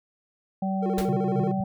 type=harmonic tone; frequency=191.9 Hz; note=G3; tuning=37 cents flat; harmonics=1 / 3 / 4; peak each=-25 / -36 / -31 dBFS; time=0.62-1.64 s; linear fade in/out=5 ms
type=tone with vibrato; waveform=triangle; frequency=406.3 Hz; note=G#4; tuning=38 cents flat; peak=-26 dBFS; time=0.82-1.52 s; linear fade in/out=10 ms; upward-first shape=square; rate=13 Hz; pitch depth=200 cents each way
type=noise with exponential decay; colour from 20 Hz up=pink; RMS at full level=-29 dBFS; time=0.98-1.15 s; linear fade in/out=2 ms; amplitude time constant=36 ms
type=band-pass noise; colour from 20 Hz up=pink; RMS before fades=-31 dBFS; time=1.08-1.61 s; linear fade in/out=5 ms; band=130 to 150 Hz; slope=96 dB/octave
effects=none